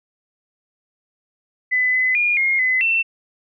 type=tone with pitch steps; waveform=sine; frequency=2007 / 2021 / 2426 / 2140 / 2026 / 2688 Hz; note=B6 / B6 / D#7 / C7 / B6 / E7; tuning=+27 / +39 / -44 / +38 / +44 / +33 cents; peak=-15 dBFS; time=1.71-3.03 s; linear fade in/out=20 ms; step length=220 ms; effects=none